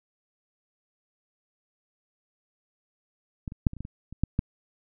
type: clicks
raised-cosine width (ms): 5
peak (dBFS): -20 / -27 / -7 / -25 / -30 / -21 / -26 / -28 / -10 / -11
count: 10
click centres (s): 3.478 / 3.521 / 3.668 / 3.734 / 3.767 / 3.806 / 3.851 / 4.126 / 4.236 / 4.391
effects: none